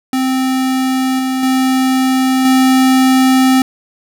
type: tone with level steps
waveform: square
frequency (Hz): 260.8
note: C4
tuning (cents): -5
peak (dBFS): -13 / -15 / -11 / -8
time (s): 0.13-3.62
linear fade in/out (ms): 2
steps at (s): 1.19 / 1.43 / 2.45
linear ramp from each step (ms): 2
effects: none

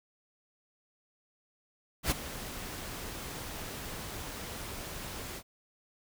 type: noise with ADSR envelope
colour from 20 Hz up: pink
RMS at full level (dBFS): -27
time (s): 2.03-5.43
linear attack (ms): 82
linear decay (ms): 14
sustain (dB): -14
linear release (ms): 61
effects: none

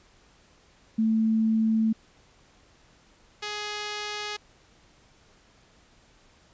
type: tone pair in turn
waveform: sine / 5% pulse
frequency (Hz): 221.4 / 417.9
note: A3 / G#4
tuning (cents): +11 / +11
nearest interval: major seventh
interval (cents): 1100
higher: second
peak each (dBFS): -20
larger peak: neither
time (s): 0.98-1.93 / 3.42-4.37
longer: neither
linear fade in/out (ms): 10
effects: pink hiss -59 dBFS RMS until 6.53 s + resampled to 16000 Hz

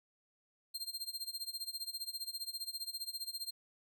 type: tone with tremolo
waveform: sawtooth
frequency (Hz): 4186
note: C8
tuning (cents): 0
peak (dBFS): -34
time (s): 0.74-3.51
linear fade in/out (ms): 10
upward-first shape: sine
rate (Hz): 15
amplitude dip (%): 90
effects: none

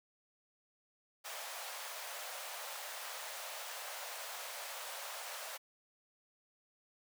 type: high-pass noise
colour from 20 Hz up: pink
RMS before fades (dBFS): -45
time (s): 1.24-5.58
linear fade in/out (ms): 20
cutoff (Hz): 540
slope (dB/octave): 48
effects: none

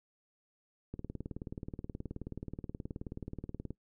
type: click train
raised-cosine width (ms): 3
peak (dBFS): -27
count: 53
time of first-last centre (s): 0.94-3.706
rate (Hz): 18.8
effects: noise-tail reverb RT60 0.1 s tail -20 dB re dry

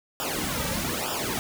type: noise with flanger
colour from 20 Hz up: pink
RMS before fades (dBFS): -29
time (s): 0.2-1.39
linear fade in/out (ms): 0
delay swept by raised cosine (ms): 0.47 to 2.87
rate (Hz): 1.1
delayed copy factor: -0.95
effects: none

